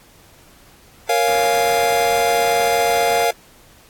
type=chord; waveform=square; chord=Bb minor seventh; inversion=none; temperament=equal; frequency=466.2 / 554.4 / 698.5 / 830.6 Hz; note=Bb4 / Db5 / F5 / Ab5; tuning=0 / 0 / 0 / 0 cents; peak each=-21 / -24 / -18 / -24 dBFS; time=1.09-3.31 s; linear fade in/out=5 ms
type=low-pass noise; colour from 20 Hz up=white; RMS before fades=-34 dBFS; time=1.28-3.25 s; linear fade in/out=0 ms; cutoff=2000 Hz; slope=48 dB/octave
effects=pink hiss -49 dBFS RMS until 3.89 s + AAC 64 kbps